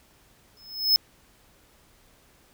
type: tone with exponential growth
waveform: square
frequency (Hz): 5190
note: E8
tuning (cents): -28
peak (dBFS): -14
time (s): 0.57-0.96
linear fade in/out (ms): 0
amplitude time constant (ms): 83
effects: pink hiss -59 dBFS RMS until 2.53 s